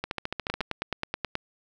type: two click trains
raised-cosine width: 0.3 ms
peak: -12 / -14 dBFS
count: 9 / 9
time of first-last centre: 0.5-1.354 / 0.04-0.611 s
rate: 9.37 / 14 Hz
effects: none